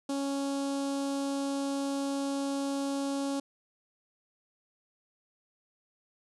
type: tone with notch filter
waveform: sawtooth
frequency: 277.2 Hz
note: C#4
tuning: in tune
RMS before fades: -32 dBFS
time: 0.09-3.4 s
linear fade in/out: 5 ms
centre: 2000 Hz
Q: 0.74
effects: resampled to 24000 Hz